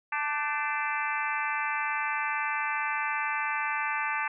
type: harmonic tone with a mistuned harmonic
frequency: 293.7 Hz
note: D4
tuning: in tune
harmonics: 3 / 4 / 5 / 6 / 7 / 8 / 9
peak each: -33 / -34 / -35 / -36 / -36 / -37 / -38 dBFS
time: 0.12-4.28 s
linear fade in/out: 5 ms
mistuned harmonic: 5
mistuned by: +64 cents
effects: none